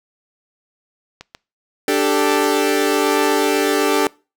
clicks, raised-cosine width 0.2 ms, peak -17 dBFS, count 4, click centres 1.21 / 1.349 / 1.974 / 2.214 s
sawtooth chord, D suspended fourth, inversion none, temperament equal, 293.7 / 392 / 440 Hz, D4 / G4 / A4, 0 / 0 / 0 cents, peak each -15 dBFS, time 1.88-4.07 s, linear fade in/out 2 ms
effects noise-tail reverb RT60 0.3 s tail -23 dB re dry

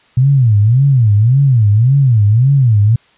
sine tone with vibrato, 120 Hz, B2, 49 cents flat, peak -6 dBFS, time 0.17-2.96 s, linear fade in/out 5 ms, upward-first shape sine, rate 1.8 Hz, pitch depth 280 cents each way, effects white hiss -50 dBFS RMS until 3.17 s + resampled to 8000 Hz

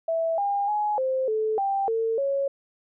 sine tone with pitch steps, 657 / 805 / 839 / 523 / 435.5 / 787 / 451.3 / 553 Hz, E5 / G5 / G#5 / C5 / A4 / G5 / A4 / C#5, -6 / +46 / +17 / -1 / -18 / +7 / +44 / -4 cents, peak -22 dBFS, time 0.08-2.48 s, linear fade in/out 5 ms, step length 300 ms, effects none

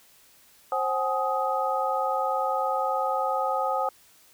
sine tone cluster, 530 / 760 / 840 / 1253 Hz, C5 / F#5 / G#5 / D#6, +22 / +46 / +19 / +12 cents, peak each -29 dBFS, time 0.72-3.89 s, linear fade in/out 2 ms, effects white hiss -57 dBFS RMS until 4.33 s

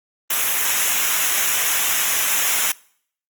white noise with comb filter, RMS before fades -19 dBFS, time 0.3-2.72 s, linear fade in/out 5 ms, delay 0.22 ms, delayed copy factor -0.75, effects noise-tail reverb RT60 0.6 s tail -24 dB re dry + Opus 24 kbps

